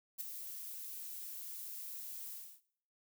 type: noise with ADSR envelope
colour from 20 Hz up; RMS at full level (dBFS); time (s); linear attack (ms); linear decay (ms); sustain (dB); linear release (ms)
violet; -38; 0.18-2.61; 25; 11; -8; 300
effects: noise-tail reverb RT60 0.6 s tail -18 dB re dry